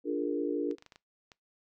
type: chord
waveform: sine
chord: Bb dominant seventh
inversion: first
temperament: equal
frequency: 293.7 / 349.2 / 415.3 / 466.2 Hz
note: D4 / F4 / Ab4 / Bb4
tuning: 0 / 0 / 0 / 0 cents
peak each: -32 / -35 / -36 / -35 dBFS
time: 0.04-0.76 s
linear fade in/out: 50 ms
type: clicks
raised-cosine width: 0.2 ms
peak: -34 dBFS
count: 7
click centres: 0.712 / 0.784 / 0.824 / 0.863 / 0.922 / 0.959 / 1.318 s
effects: noise-tail reverb RT60 0.2 s tail -22 dB re dry